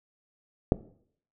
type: click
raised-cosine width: 2 ms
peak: -5 dBFS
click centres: 0.721 s
effects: noise-tail reverb RT60 0.6 s tail -19 dB re dry